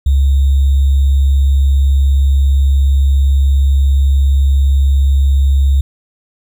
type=tone with sample-and-hold; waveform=sine; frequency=68.6 Hz; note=C#2; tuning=17 cents flat; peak=-7 dBFS; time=0.06-5.81 s; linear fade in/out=5 ms; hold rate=3675 Hz; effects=none